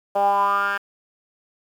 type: tone with band-pass filter sweep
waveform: 10% pulse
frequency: 200 Hz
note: G3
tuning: 35 cents sharp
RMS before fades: -20 dBFS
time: 0.15-0.78 s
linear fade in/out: 10 ms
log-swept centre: 680 to 1700 Hz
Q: 6.2
effects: 8-bit